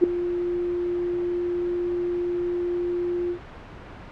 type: tone with ADSR envelope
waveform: sine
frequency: 351.4 Hz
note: F4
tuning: 11 cents sharp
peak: -9 dBFS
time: 0.01-3.39 s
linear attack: 28 ms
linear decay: 4 ms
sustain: -14 dB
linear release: 85 ms
effects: pink hiss -41 dBFS RMS until 4.11 s + low-pass 2000 Hz 12 dB/octave